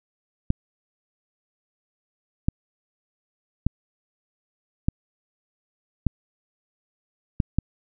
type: clicks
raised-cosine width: 5 ms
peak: -7 dBFS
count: 7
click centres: 0.504 / 2.485 / 3.666 / 4.885 / 6.067 / 7.402 / 7.586 s
effects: none